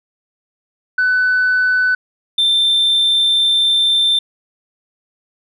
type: tone pair in turn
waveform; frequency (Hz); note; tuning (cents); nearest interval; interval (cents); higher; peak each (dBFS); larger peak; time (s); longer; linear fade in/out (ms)
sine; 1500 / 3568; F#6 / A7; +23 / +23; octave + minor third; 1500; second; -10 / -9; second; 0.98-1.95 / 2.38-4.19; second; 5
effects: tanh soft clip ceiling -9 dBFS